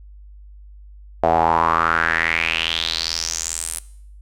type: tone with band-pass filter sweep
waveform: sawtooth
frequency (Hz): 82.41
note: E2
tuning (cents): 0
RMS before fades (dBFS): -20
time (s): 1.23-3.79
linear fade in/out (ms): 5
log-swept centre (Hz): 670 to 10000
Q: 5.4
effects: noise-tail reverb RT60 0.7 s tail -20 dB re dry + added 50 Hz sine -39 dBFS peak until 4.21 s